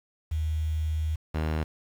sine / sawtooth tone pair in turn, 78.3 / 78.3 Hz, D#2 / D#2, +11 / +11 cents, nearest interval unison, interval 0 cents, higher neither, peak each -25 / -22 dBFS, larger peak second, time 0.31-1.16 / 1.34-1.64 s, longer first, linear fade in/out 10 ms, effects low-pass 3000 Hz 12 dB/octave + 8-bit

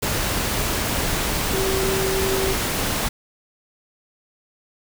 sine tone in noise, 384.5 Hz, G4, 33 cents flat, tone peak -22 dBFS, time 1.53-2.54 s, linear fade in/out 10 ms, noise pink, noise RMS -23 dBFS, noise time 0.02-3.09 s, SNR -2 dB, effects none

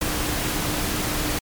sine tone in noise, 301.7 Hz, D4, 47 cents sharp, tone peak -32 dBFS, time 0.01-1.39 s, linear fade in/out 5 ms, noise pink, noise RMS -25 dBFS, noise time 0.01-1.39 s, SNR -10 dB, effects MP3 96 kbps

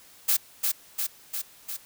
blue noise with echo, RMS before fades -22 dBFS, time 0.28-0.37 s, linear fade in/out 10 ms, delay 350 ms, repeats 4, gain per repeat -3 dB, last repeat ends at 1.77 s, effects white hiss -53 dBFS RMS until 1.85 s

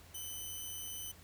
5% pulse tone, 3025 Hz, F#7, 38 cents sharp, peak -33 dBFS, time 0.14-1.12 s, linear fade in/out 10 ms, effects added 85 Hz sine -58 dBFS peak until 1.23 s + pink hiss -59 dBFS RMS until 1.23 s

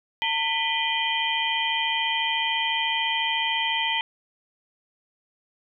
sine tone cluster, 905 / 1987 / 2431 / 3007 / 3161 Hz, A5 / B6 / D#7 / F#7 / G7, +48 / +10 / -41 / +27 / +14 cents, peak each -28 / -29 / -30 / -32 / -27 dBFS, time 0.22-4.01 s, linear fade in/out 0 ms, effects none

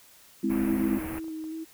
sine chord, Ab augmented, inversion none, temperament equal, 207.7 / 261.6 / 329.6 Hz, Ab3 / C4 / E4, 0 / 0 / 0 cents, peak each -28 dBFS, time 0.43-0.99 s, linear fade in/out 10 ms
pink band-stop noise, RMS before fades -38 dBFS, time 0.49-1.2 s, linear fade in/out 20 ms, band 2600 to 10000 Hz, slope 48 dB/octave
sine tone with vibrato, 318.9 Hz, D#4, 43 cents sharp, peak -33 dBFS, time 0.65-1.65 s, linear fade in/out 20 ms, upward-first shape square, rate 2.3 Hz, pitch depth 18 cents each way
clicks, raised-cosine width 1 ms, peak -38 dBFS, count 6, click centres 0.93 / 1.092 / 1.155 / 1.243 / 1.282 / 1.441 s
effects white hiss -55 dBFS RMS until 1.73 s

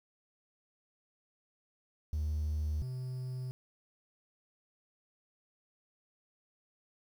triangle tone pair in turn, 76.1 / 127.98 Hz, D#2 / C3, -38 / -38 cents, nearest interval major sixth, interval 900 cents, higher second, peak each -28 / -34 dBFS, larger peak first, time 2.13-2.82 / 2.82-3.51 s, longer neither, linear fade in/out 0 ms, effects tanh soft clip ceiling -26 dBFS + 10-bit

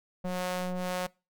sawtooth ring-modulated tone, 182 Hz, F#3, 28 cents flat, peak -23 dBFS, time 0.24-1.07 s, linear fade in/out 10 ms, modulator 363 Hz, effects noise-tail reverb RT60 0.3 s tail -24 dB re dry

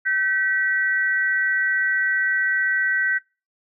sine tone pair together, 1537 / 1939.2 Hz, G6 / B6, -35 / -32 cents, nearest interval major third, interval 403 cents, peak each -20 / -23 dBFS, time 0.05-3.19 s, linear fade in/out 20 ms, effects noise-tail reverb RT60 0.3 s tail -22 dB re dry

